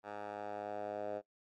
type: tone with band-pass filter sweep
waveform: 10% pulse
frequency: 103.5 Hz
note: G#2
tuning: 5 cents flat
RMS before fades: -42 dBFS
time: 0.03-1.22 s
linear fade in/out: 50 ms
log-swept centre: 960 to 600 Hz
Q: 3
effects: noise-tail reverb RT60 0.1 s tail -20 dB re dry + MP3 64 kbps